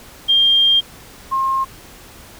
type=tone pair in turn; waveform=sine; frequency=3200 / 1067.9 Hz; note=G7 / C6; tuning=+35 / +35 cents; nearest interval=octave + perfect fifth; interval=1900 cents; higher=first; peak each=-10 / -15 dBFS; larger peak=first; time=0.28-0.81 / 1.31-1.65 s; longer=first; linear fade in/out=20 ms; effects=pink hiss -41 dBFS RMS until 2.39 s